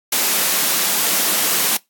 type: high-pass noise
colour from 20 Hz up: white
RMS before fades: -17 dBFS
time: 0.12-1.77 s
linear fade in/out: 5 ms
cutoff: 160 Hz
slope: 48 dB/octave
effects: noise-tail reverb RT60 0.2 s tail -24 dB re dry + AAC 64 kbps